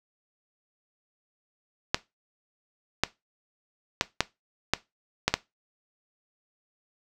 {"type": "clicks", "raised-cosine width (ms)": 0.2, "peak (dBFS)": -3, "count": 7, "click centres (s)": [1.945, 3.036, 4.011, 4.206, 4.736, 5.28, 5.34], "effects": ["noise-tail reverb RT60 0.2 s tail -18 dB re dry"]}